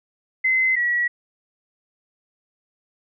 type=tone pair in turn; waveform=sine; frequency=2053 / 1927.4 Hz; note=C7 / B6; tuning=-33 / -43 cents; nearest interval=minor second; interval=110 cents; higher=first; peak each=-16 / -18 dBFS; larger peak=first; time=0.44-0.76 / 0.76-1.08 s; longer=neither; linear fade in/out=10 ms; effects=none